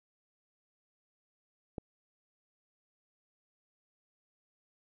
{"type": "click", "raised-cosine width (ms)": 2, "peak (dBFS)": -24, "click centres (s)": 1.782, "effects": []}